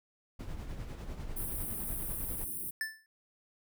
brown noise with tremolo, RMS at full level -38 dBFS, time 0.39-2.45 s, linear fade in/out 10 ms, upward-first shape triangle, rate 10 Hz, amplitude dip 55%
white band-stop noise, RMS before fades -39 dBFS, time 1.36-2.71 s, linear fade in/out 10 ms, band 390 to 8800 Hz, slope 96 dB/octave
square tone with exponential decay, 1760 Hz, A6, in tune, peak -30 dBFS, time 2.81-3.06 s, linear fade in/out 1 ms, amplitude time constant 53 ms
effects none

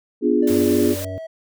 sine chord, B diminished seventh, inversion none, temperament equal, 246.9 / 293.7 / 349.2 / 415.3 Hz, B3 / D4 / F4 / Ab4, 0 / 0 / 0 / 0 cents, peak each -20 dBFS, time 0.21-0.96 s, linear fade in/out 50 ms
triangle tone with pitch glide, 587.3 to 647.9 Hz, D5 to E5, 0 to -30 cents, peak -28 dBFS, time 0.42-1.27 s, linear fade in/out 10 ms, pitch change +170 cents, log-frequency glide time 1-1.05 s
white noise, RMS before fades -32 dBFS, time 0.47-1.05 s, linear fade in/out 5 ms
harmonic tone, 95.1 Hz, F#2, 48 cents sharp, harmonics 1 / 3 / 5 / 6, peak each -29 / -35 / -38 / -39 dBFS, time 0.5-1.18 s, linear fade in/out 0 ms
effects none

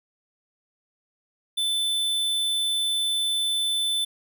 square tone, 3520 Hz, A7, in tune, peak -23 dBFS, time 1.57-4.05 s, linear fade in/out 10 ms, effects none

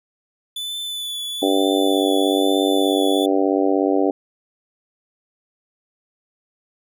45% pulse tone with vibrato, 3479 Hz, A7, 20 cents flat, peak -25 dBFS, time 0.56-3.26 s, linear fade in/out 5 ms, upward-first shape triangle, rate 1.1 Hz, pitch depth 27 cents each way
harmonic tone, 96.7 Hz, G2, 23 cents flat, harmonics 3 / 4 / 5 / 6 / 7 / 8, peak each -19 / -21 / -23 / -25 / -26 / -27 dBFS, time 1.42-4.11 s, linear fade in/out 5 ms
effects none

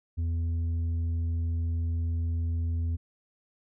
triangle tone with tanh clipping, 83.3 Hz, E2, 19 cents sharp, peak -27 dBFS, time 0.17-2.97 s, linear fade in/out 20 ms, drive 9 dB, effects none

